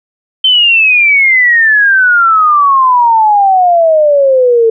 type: exponential sweep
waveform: sine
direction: down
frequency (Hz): 3108 to 445.5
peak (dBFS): -4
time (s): 0.44-4.7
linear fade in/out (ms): 5
effects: none